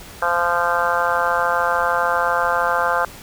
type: harmonic tone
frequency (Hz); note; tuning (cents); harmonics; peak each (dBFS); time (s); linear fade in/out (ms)
173; F3; -16; 3 / 4 / 5 / 6 / 7 / 8 / 9; -24 / -24 / -24 / -24 / -24 / -24 / -24; 0.22-3.05; 2
effects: pink hiss -39 dBFS RMS until 3.22 s